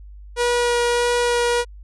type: tone with vibrato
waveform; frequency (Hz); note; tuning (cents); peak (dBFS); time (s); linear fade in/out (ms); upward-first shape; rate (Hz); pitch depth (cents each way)
sawtooth; 481; B4; -46; -13; 0.36-1.65; 50; sine; 1.6; 8
effects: added 50 Hz sine -37 dBFS peak until 1.83 s + resampled to 24000 Hz